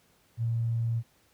triangle tone with tanh clipping, 115.6 Hz, A#2, 14 cents flat, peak -25 dBFS, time 0.37-1.03 s, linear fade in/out 50 ms, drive 3 dB, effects pink hiss -65 dBFS RMS until 1.33 s + high-pass 60 Hz 12 dB/octave

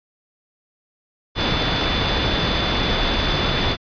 sine tone in noise, 3497 Hz, A7, 11 cents flat, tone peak -26 dBFS, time 1.35-3.77 s, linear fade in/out 50 ms, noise pink, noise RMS -20 dBFS, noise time 1.35-3.77 s, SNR -9 dB, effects resampled to 11025 Hz

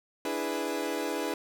30% pulse chord, E dominant seventh, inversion third, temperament equal, 293.7 / 329.6 / 415.3 / 493.9 Hz, D4 / E4 / G#4 / B4, 0 / 0 / 0 / 0 cents, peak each -33 dBFS, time 0.25-1.34 s, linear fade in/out 2 ms, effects none

